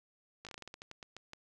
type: slowing click train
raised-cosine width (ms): 0.2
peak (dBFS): -29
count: 14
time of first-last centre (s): 0.45-1.334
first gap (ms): 17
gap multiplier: 1.21
effects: none